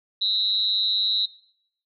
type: tone with amplitude modulation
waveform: sine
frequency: 3907 Hz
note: B7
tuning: 19 cents flat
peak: -16 dBFS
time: 0.21-1.26 s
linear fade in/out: 10 ms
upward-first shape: sine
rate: 204 Hz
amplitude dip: 95%
effects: noise-tail reverb RT60 0.7 s tail -20 dB re dry